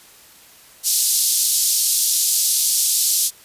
white band-pass noise, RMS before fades -18 dBFS, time 0.83-3.31 s, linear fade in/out 50 ms, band 4200 to 13000 Hz, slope 24 dB/octave, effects white hiss -47 dBFS RMS until 3.44 s + resampled to 32000 Hz

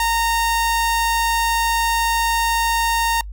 sawtooth tone, 922 Hz, A#5, 19 cents flat, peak -13 dBFS, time 0-3.21 s, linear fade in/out 2 ms, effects noise-tail reverb RT60 0.1 s tail -26 dB re dry + added 50 Hz sine -29 dBFS peak until 3.32 s

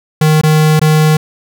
square tone with dropouts, 154.9 Hz, D#3, 7 cents flat, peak -7 dBFS, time 0.21-1.17 s, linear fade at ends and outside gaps 5 ms, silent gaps 0.414-0.434 / 0.795-0.814 s, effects none

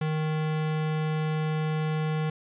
square tone, 155.56 Hz, D#3, in tune, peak -26 dBFS, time 0.01-2.3 s, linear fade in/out 5 ms, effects resampled to 8000 Hz + 10-bit

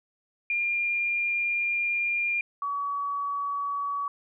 sine tone pair in turn, 2403 / 1134.1 Hz, D7 / C#6, +39 / +39 cents, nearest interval octave + minor second, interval 1300 cents, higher first, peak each -24 / -27 dBFS, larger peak first, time 0.5-2.41 / 2.62-4.08 s, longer first, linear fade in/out 2 ms, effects none

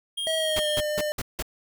square tone, 3231 Hz, G#7, 48 cents flat, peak -28 dBFS, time 0.17-0.81 s, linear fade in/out 10 ms
square tone with pitch glide, 641 to 601.5 Hz, E5 to D5, -49 to +41 cents, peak -26 dBFS, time 0.27-1.12 s, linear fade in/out 0 ms, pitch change -110 cents, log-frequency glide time 0.37-0.68 s
pink noise bursts, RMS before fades -29 dBFS, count 5, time 0.56-1.425 s, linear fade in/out 5 ms, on 37 ms, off 170 ms
effects none

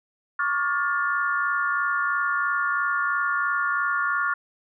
sine tone cluster, 1116 / 1179 / 1419 / 1758 Hz, C#6 / D6 / F6 / A6, +11 / +6 / +27 / -2 cents, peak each -27 / -32 / -24 / -30 dBFS, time 0.39-4.34 s, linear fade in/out 5 ms, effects none

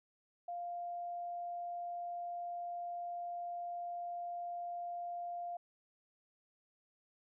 sine tone, 698.5 Hz, F5, in tune, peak -39 dBFS, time 0.48-5.57 s, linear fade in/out 5 ms, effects none

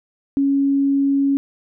sine tone, 277.2 Hz, C#4, in tune, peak -14 dBFS, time 0.37-1.37 s, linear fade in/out 0 ms, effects none

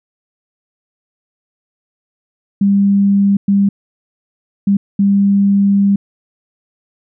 sine tone bursts at uneven times, 199.2 Hz, G3, 28 cents sharp, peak -8 dBFS, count 4, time 2.61-3.37 / 3.48-3.69 / 4.67-4.77 / 4.99-5.96 s, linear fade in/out 5 ms, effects none

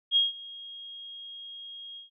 sine tone with ADSR envelope, 3265 Hz, G#7, 30 cents flat, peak -18 dBFS, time 0.11-2.1 s, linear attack 52 ms, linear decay 160 ms, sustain -22 dB, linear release 130 ms, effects none

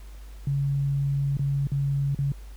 sine tone with dropouts, 139.6 Hz, C#3, 13 cents sharp, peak -22 dBFS, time 0.47-2.32 s, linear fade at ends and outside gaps 2 ms, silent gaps 1.37-1.393 / 1.671-1.718 / 2.148-2.188 s, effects added 50 Hz sine -39 dBFS peak until 2.56 s + pink hiss -55 dBFS RMS until 2.56 s

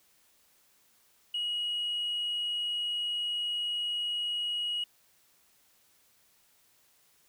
sine tone, 2900 Hz, F#7, 35 cents flat, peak -28 dBFS, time 1.34-4.84 s, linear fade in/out 5 ms, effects tanh soft clip ceiling -27 dBFS + white hiss -66 dBFS RMS until 7.28 s

